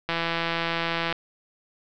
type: click train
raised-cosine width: 0.3 ms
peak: -10 dBFS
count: 174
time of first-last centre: 0.09-1.126 s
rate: 167 Hz
effects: low-pass 5000 Hz 12 dB/octave